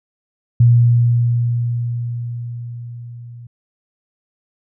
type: tone with level ramp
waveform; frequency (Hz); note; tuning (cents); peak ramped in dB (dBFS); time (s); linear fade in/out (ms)
sine; 119.2; A#2; +39; -6 to -33; 0.6-3.47; 5
effects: none